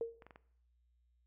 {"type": "tone with exponential decay", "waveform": "sine", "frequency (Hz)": 460.7, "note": "A#4", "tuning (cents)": -20, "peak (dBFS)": -31, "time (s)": [0.01, 0.22], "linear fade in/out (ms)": 1, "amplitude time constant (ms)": 45}
{"type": "clicks", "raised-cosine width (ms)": 0.5, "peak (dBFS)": -39, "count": 4, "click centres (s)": [0.222, 0.266, 0.308, 0.359]}
{"effects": ["noise-tail reverb RT60 0.7 s tail -19 dB re dry", "added 60 Hz sine -70 dBFS peak until 1.26 s"]}